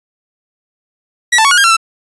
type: tone with pitch steps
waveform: sawtooth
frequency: 1928 / 883 / 1116 / 1444 / 1611 / 1356 / 1330 Hz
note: B6 / A5 / C#6 / F#6 / G6 / E6 / E6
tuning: -42 / +6 / +11 / -43 / +47 / +49 / +15 cents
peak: -3 dBFS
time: 1.32-1.768 s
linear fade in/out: 10 ms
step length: 64 ms
effects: resampled to 24000 Hz